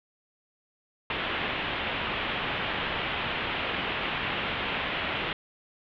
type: low-pass noise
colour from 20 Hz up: white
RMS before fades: -31 dBFS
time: 1.1-5.33 s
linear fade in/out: 2 ms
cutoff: 3300 Hz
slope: 48 dB/octave
effects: none